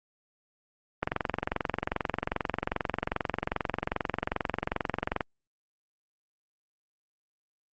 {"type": "click train", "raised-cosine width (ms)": 0.5, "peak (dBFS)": -12, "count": 95, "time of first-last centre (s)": [1.03, 5.208], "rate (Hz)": 22.5, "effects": ["Opus 24 kbps"]}